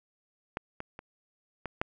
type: clicks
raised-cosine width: 0.5 ms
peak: -17 / -22 / -27 / -20 / -13 dBFS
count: 5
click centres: 0.571 / 0.804 / 0.991 / 1.657 / 1.815 s
effects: none